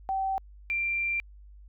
sine tone pair in turn, 771 / 2367 Hz, G5 / D7, -29 / +13 cents, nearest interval octave + perfect fifth, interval 1942 cents, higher second, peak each -26 dBFS, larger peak neither, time 0.09-0.38 / 0.7-1.2 s, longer second, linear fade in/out 0 ms, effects added 50 Hz sine -47 dBFS peak until 1.68 s

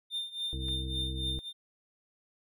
triangle tone with tremolo, 3609 Hz, A7, 43 cents sharp, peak -29 dBFS, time 0.1-1.53 s, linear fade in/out 50 ms, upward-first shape triangle, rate 3.6 Hz, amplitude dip 90%
harmonic tone, 65.1 Hz, C2, 8 cents flat, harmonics 1 / 2 / 3 / 4 / 5 / 7, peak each -35 / -40 / -49 / -51 / -44 / -50 dBFS, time 0.53-1.39 s, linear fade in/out 0 ms
clicks, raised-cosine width 0.3 ms, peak -37 dBFS, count 2, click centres 0.684 / 0.69 s
effects none

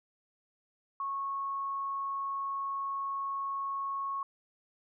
sine tone, 1100 Hz, C#6, 14 cents flat, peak -32 dBFS, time 1-4.23 s, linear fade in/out 2 ms, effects none

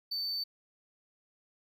triangle tone, 4546 Hz, C#8, 43 cents sharp, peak -31 dBFS, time 0.11-0.44 s, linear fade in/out 10 ms, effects none

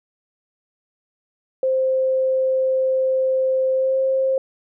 sine tone with pitch glide, 523.3 to 530 Hz, C5 to C5, 0 to +22 cents, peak -16 dBFS, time 1.63-4.38 s, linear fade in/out 2 ms, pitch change +22 cents, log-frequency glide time 3.74-3.98 s, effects none

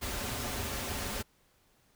pink noise with comb filter, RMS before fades -36 dBFS, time 0.01-1.23 s, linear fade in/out 20 ms, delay 6.2 ms, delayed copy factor -0.55, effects pink hiss -68 dBFS RMS until 1.95 s

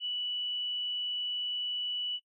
sine tone, 2957 Hz, F#7, 2 cents flat, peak -31 dBFS, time 0-2.2 s, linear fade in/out 50 ms, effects noise-tail reverb RT60 0.1 s tail -22 dB re dry

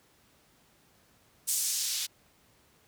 blue noise with band-pass filter sweep, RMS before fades -31 dBFS, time 1.47-2.07 s, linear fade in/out 20 ms, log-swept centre 8100 to 3800 Hz, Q 1.3, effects pink hiss -64 dBFS RMS until 2.87 s + high-pass 60 Hz 12 dB/octave

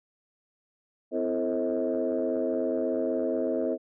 sine tone cluster, 256.7 / 333 / 442.8 / 531 / 636 Hz, C4 / E4 / A4 / C5 / D#5, -33 / +18 / +11 / +25 / +38 cents, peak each -31 dBFS, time 1.11-3.78 s, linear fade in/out 50 ms, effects tanh soft clip ceiling -17 dBFS

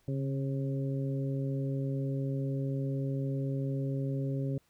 harmonic tone with a mistuned harmonic, 135.6 Hz, C#3, 38 cents flat, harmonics 1 / 2 / 3 / 4, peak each -31 / -37 / -41 / -43 dBFS, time 0.08-4.58 s, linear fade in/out 2 ms, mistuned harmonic 1, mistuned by +29 cents, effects pink hiss -70 dBFS RMS until 4.69 s

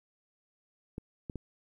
clicks, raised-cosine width 3 ms, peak -25 dBFS, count 3, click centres 0.981 / 1.298 / 1.357 s, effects 11-bit

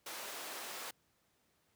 pink high-pass noise, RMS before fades -45 dBFS, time 0.06-0.91 s, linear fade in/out 5 ms, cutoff 530 Hz, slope 12 dB/octave, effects pink hiss -75 dBFS RMS until 1.75 s + high-pass 80 Hz 12 dB/octave

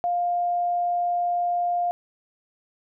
sine tone, 703 Hz, F5, 11 cents sharp, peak -21 dBFS, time 0.04-1.91 s, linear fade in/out 0 ms, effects none

